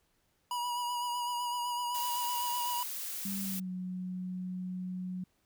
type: tone with vibrato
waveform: square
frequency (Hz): 969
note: B5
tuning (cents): -33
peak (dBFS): -33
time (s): 0.51-2.83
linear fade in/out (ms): 2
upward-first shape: sine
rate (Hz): 7.9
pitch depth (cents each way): 25
type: noise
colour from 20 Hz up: blue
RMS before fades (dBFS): -39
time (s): 1.94-3.6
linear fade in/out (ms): 10
type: tone with pitch glide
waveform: sine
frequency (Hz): 196.3 to 183.15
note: G3 to F#3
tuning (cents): +3 to -17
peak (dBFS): -35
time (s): 3.25-5.24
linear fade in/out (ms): 5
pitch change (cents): -120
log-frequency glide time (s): 3.42-3.69
effects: pink hiss -74 dBFS RMS until 5.45 s